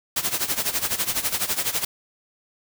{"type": "noise with tremolo", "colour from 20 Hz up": "white", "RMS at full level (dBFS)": -22, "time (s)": [0.16, 1.85], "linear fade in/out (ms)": 5, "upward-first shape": "sine", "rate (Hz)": 12, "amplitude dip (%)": 80, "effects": []}